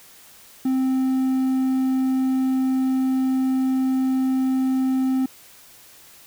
triangle tone, 261.6 Hz, C4, in tune, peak -16 dBFS, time 0.65-5.26 s, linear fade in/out 5 ms, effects white hiss -48 dBFS RMS until 6.26 s

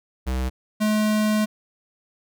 square tone pair in turn, 64.2 / 213.6 Hz, C2 / G#3, -32 / +49 cents, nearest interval octave + major sixth, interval 2081 cents, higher second, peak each -23 / -19 dBFS, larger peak second, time 0.26-0.5 / 0.8-1.46 s, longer second, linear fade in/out 20 ms, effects none

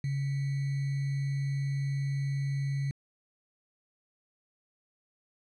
sine tone with sample-and-hold, 138.59 Hz, C#3, in tune, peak -28 dBFS, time 0.04-2.91 s, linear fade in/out 2 ms, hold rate 2100 Hz, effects low-pass 6000 Hz 12 dB/octave

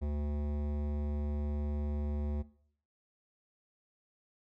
sine tone with hard clipping, 73.42 Hz, D2, in tune, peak -34 dBFS, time 0.01-2.43 s, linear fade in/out 20 ms, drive 16 dB, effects noise-tail reverb RT60 0.6 s tail -19 dB re dry

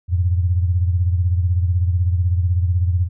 sine beating tone pair, 87.3 / 103.3 Hz, F2 / G#2, 0 / -9 cents, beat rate 16 Hz, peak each -15 / -23 dBFS, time 0.08-3.09 s, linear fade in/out 50 ms, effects none

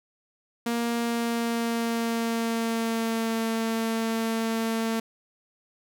sawtooth tone with pitch glide, 234.6 to 225.6 Hz, A#3 to A3, +11 to +44 cents, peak -21 dBFS, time 0.66-5 s, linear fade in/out 5 ms, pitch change -67 cents, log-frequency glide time 0.97-3.42 s, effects none

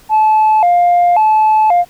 sine tone with vibrato, 780 Hz, G5, 9 cents flat, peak -5 dBFS, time 0.09-1.85 s, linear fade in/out 50 ms, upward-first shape square, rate 0.93 Hz, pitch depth 180 cents each way, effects tanh soft clip ceiling -5 dBFS + pink hiss -45 dBFS RMS until 1.89 s

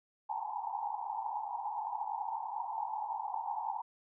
pink band-pass noise, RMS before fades -38 dBFS, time 0.29-3.82 s, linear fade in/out 10 ms, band 800 to 940 Hz, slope 96 dB/octave, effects none

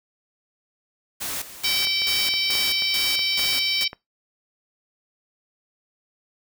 white noise with tremolo, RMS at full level -29 dBFS, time 1.2-3.85 s, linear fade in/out 20 ms, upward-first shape square, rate 2.3 Hz, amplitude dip 75%
harmonic tone, 769 Hz, G5, 33 cents flat, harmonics 3 / 4 / 5 / 6 / 7, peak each -27 / -27 / -27 / -27 / -27 dBFS, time 1.64-3.88 s, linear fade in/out 5 ms
clicks, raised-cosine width 0.5 ms, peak -21 dBFS, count 10, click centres 1.871 / 2.019 / 2.288 / 2.339 / 2.502 / 2.553 / 2.822 / 3.192 / 3.394 / 3.931 s
effects noise-tail reverb RT60 0.2 s tail -22 dB re dry

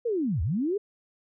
sine linear two-way sweep, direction down then up, 493.7 to 68.4 to 427.8 Hz, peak -24 dBFS, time 0.05-0.78 s, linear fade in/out 10 ms, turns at 0.42 s, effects none

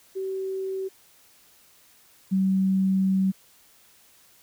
sine tone pair in turn, 382.4 / 190.82 Hz, G4 / G3, -43 / -46 cents, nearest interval octave, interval 1203 cents, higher first, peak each -27 / -19 dBFS, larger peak second, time 0.15-0.89 / 2.31-3.32 s, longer second, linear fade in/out 20 ms, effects white hiss -57 dBFS RMS until 4.42 s

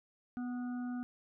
harmonic tone with a mistuned harmonic, 246.9 Hz, B3, in tune, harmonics 1 / 3 / 5 / 6, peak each -36 / -51 / -56 / -54 dBFS, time 0.37-1.03 s, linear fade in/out 0 ms, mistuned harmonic 6, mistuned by -23 cents, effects none

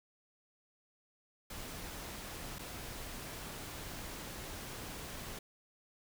pink noise with dropouts, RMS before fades -45 dBFS, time 1.5-5.39 s, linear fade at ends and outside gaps 5 ms, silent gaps 2.586-2.591 s, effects none

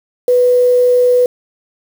sine tone with quantisation, 494.7 Hz, B4, 3 cents sharp, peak -7 dBFS, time 0.28-1.26 s, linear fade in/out 2 ms, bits 5, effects none

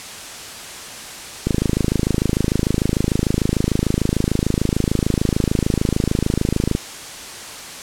click train, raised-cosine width 3 ms, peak -4 dBFS, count 142, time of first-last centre 1.47-6.751 s, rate 26.7 Hz, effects white hiss -33 dBFS RMS until 7.82 s + low-pass 9000 Hz 12 dB/octave

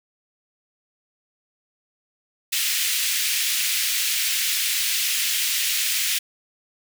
pink high-pass noise, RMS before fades -23 dBFS, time 2.52-6.19 s, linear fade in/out 10 ms, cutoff 2200 Hz, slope 24 dB/octave, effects none

